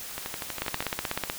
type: two click trains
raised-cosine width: 0.3 ms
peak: -11 / -16 dBFS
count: 12 / 9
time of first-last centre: 0.62-1.299 / 0.18-0.825 s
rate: 16.2 / 12.4 Hz
effects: white hiss -39 dBFS RMS until 1.38 s